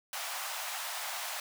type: high-pass noise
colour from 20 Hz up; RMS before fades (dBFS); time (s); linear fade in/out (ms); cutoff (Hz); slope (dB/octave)
pink; -38; 0.13-1.4; 2; 640; 48
effects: none